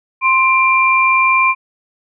sine tone pair together, 1046.5 / 2372 Hz, C6 / D7, 0 / +17 cents, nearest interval octave + major second, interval 1417 cents, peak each -12 dBFS, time 0.21-1.55 s, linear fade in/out 50 ms, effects none

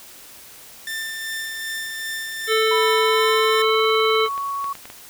sawtooth tone with tremolo, 1787 Hz, A6, 26 cents sharp, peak -22 dBFS, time 0.87-3.62 s, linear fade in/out 2 ms, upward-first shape sine, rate 2.6 Hz, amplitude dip 30%
harmonic tone, 440.2 Hz, A4, 1 cent sharp, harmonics 1 / 3 / 5 / 7 / 9, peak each -18 / -23 / -25 / -26 / -28 dBFS, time 2.47-4.29 s, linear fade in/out 50 ms
sine tone with pitch glide, 987.8 to 1115.2 Hz, B5 to C#6, 0 to +10 cents, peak -23 dBFS, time 2.71-4.73 s, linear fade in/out 5 ms, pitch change +210 cents, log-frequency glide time 2.99-3.85 s
clicks, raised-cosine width 0.3 ms, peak -21 dBFS, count 6, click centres 4.262 / 4.378 / 4.643 / 4.753 / 4.855 / 4.901 s
effects white hiss -43 dBFS RMS until 5.09 s

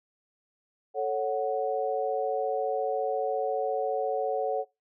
sine chord, F# minor, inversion first, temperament equal, 440 / 554.4 / 740 Hz, A4 / C#5 / F#5, 0 / 0 / 0 cents, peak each -30 dBFS, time 0.94-4.65 s, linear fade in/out 50 ms, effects noise-tail reverb RT60 0.2 s tail -20 dB re dry

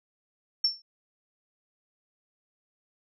sine tone with exponential decay, 5420 Hz, E8, 47 cents sharp, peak -18 dBFS, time 0.64-0.82 s, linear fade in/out 5 ms, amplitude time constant 38 ms, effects none

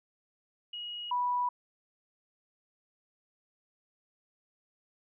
sine tone pair in turn, 2895 / 982.1 Hz, F#7 / B5, -38 / -10 cents, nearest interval octave + perfect fifth, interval 1872 cents, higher first, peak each -37 / -27 dBFS, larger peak second, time 0.73-1.11 / 1.11-1.49 s, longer neither, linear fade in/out 5 ms, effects none

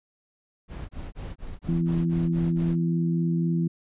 brown noise bursts, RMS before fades -35 dBFS, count 9, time 0.68-2.762 s, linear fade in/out 50 ms, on 210 ms, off 24 ms
harmonic tone, 83.9 Hz, E2, 31 cents sharp, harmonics 2 / 3 / 4, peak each -22 / -33 / -32 dBFS, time 1.68-3.68 s, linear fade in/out 10 ms
effects resampled to 8000 Hz

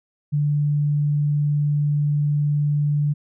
sine tone, 146.83 Hz, D3, in tune, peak -17 dBFS, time 0.32-3.14 s, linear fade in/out 20 ms, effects none

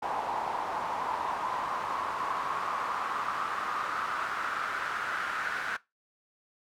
pink noise with band-pass filter sweep, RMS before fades -33 dBFS, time 0.02-5.77 s, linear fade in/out 10 ms, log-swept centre 860 to 1500 Hz, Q 4.6, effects noise-tail reverb RT60 0.2 s tail -19 dB re dry

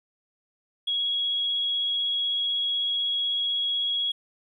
triangle tone with vibrato, 3322 Hz, G#7, in tune, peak -20 dBFS, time 0.87-4.12 s, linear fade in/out 10 ms, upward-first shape sine, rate 16 Hz, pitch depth 9 cents each way, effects tanh soft clip ceiling -22 dBFS

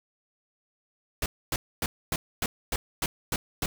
pink noise bursts, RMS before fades -28 dBFS, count 9, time 1.22-3.66 s, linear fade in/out 2 ms, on 40 ms, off 260 ms, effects none

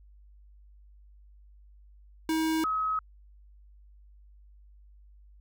square / sine tone pair in turn, 319.1 / 1276.4 Hz, D#4 / D#6, +44 / +44 cents, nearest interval 2 octaves, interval 2400 cents, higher second, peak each -26 dBFS, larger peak neither, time 2.29-2.64 / 2.64-2.99 s, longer neither, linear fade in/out 2 ms, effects added 50 Hz sine -52 dBFS peak until 5.4 s

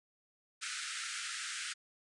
pink band-pass noise, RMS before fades -41 dBFS, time 0.61-1.74 s, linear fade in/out 20 ms, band 1300 to 9700 Hz, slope 96 dB/octave, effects none

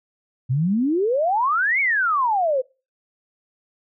sine exponential two-way sweep, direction up then down, 120.7 to 2274 to 495.7 Hz, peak -17 dBFS, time 0.49-2.62 s, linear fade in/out 20 ms, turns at 1.8 s, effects noise-tail reverb RT60 0.3 s tail -23 dB re dry

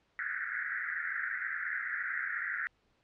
white band-pass noise, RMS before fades -36 dBFS, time 0.19-2.67 s, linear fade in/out 0 ms, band 1400 to 2000 Hz, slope 96 dB/octave, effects pink hiss -72 dBFS RMS until 3.03 s + low-pass 4000 Hz 12 dB/octave

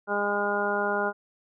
harmonic tone, 204.1 Hz, G#3, 30 cents flat, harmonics 1 / 2 / 3 / 4 / 5 / 6 / 7, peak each -35 / -30 / -31 / -31 / -34 / -38 / -29 dBFS, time 0.07-1.13 s, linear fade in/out 50 ms, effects none

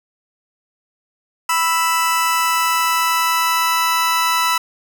sawtooth tone pair together, 988.9 / 1318.5 Hz, B5 / E6, +2 / 0 cents, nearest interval perfect fourth, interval 498 cents, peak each -14 dBFS, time 1.49-4.58 s, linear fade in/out 5 ms, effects none

